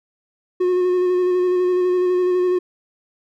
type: tone with vibrato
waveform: triangle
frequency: 362.3 Hz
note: F#4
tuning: 36 cents flat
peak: -13 dBFS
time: 0.6-2.59 s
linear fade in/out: 10 ms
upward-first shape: square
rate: 12 Hz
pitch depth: 16 cents each way
effects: none